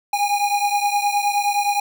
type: beating tone pair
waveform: square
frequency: 814 / 823.6 Hz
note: G#5 / G#5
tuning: -35 / -15 cents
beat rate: 9.6 Hz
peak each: -20 / -23 dBFS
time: 0.13-1.8 s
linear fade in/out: 5 ms
effects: none